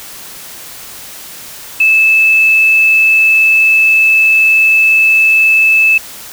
sine tone, 2619 Hz, E7, 12 cents flat, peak -5 dBFS, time 1.8-5.98 s, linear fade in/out 5 ms, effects white hiss -30 dBFS RMS until 6.32 s

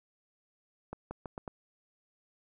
accelerating click train, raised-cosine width 1 ms, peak -25 dBFS, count 5, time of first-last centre 0.93-1.478 s, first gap 180 ms, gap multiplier 0.82, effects none

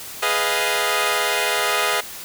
10% pulse chord, F half-diminished seventh, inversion first, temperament equal, 415.3 / 493.9 / 622.3 / 698.5 Hz, Ab4 / Cb5 / Eb5 / F5, 0 / 0 / 0 / 0 cents, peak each -16 dBFS, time 0.22-2.01 s, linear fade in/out 10 ms, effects white hiss -35 dBFS RMS until 2.24 s

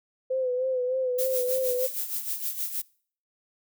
sine tone with vibrato, 510 Hz, C5, 44 cents flat, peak -24 dBFS, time 0.3-1.87 s, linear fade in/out 10 ms, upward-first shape sine, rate 3.3 Hz, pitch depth 49 cents each way
violet noise with tremolo, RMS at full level -29 dBFS, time 1.18-2.82 s, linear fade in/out 10 ms, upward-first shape sine, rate 6.4 Hz, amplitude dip 65%
effects noise-tail reverb RT60 0.5 s tail -24 dB re dry

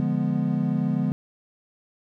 triangle chord, D diminished seventh, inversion none, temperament equal, 146.83 / 174.61 / 207.7 / 246.9 Hz, D3 / F3 / Ab3 / Cb4, 0 / 0 / 0 / 0 cents, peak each -25 dBFS, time 0-1.12 s, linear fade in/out 0 ms, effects none

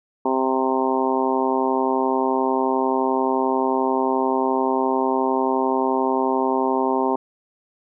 harmonic tone, 131.4 Hz, C3, 8 cents sharp, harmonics 2 / 3 / 4 / 5 / 6 / 7 / 8, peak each -24 / -23 / -29 / -28 / -27 / -24 / -29 dBFS, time 0.25-7.16 s, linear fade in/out 5 ms, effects none

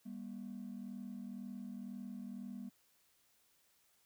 triangle ring-modulated tone, 220 Hz, A3, in tune, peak -37 dBFS, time 0.05-2.7 s, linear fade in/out 20 ms, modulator 21 Hz, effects tanh soft clip ceiling -39 dBFS + white hiss -73 dBFS RMS until 4.05 s

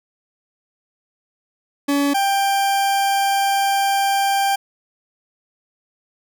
40% pulse tone pair in turn, 283.5 / 789.9 Hz, C#4 / G5, +39 / +13 cents, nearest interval octave + tritone, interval 1774 cents, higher second, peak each -15 dBFS, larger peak neither, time 1.88-2.14 / 2.14-4.56 s, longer second, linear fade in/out 10 ms, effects none

